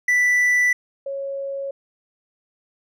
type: tone pair in turn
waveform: triangle / sine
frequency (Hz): 1975.5 / 551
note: B6 / C#5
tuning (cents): 0 / -11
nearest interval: octave + minor seventh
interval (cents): 2211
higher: first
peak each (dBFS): -13 / -25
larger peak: first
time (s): 0.08-0.73 / 1.06-1.71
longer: neither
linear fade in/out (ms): 5
effects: none